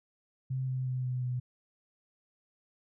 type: tone with pitch steps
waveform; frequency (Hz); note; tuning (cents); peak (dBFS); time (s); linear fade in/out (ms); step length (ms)
sine; 130.81 / 129.31 / 127.82 / 126.35 / 124.9; C3 / C3 / C3 / B2 / B2; 0 / -20 / -40 / +40 / +20; -30; 0.5-1.4; 10; 180
effects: none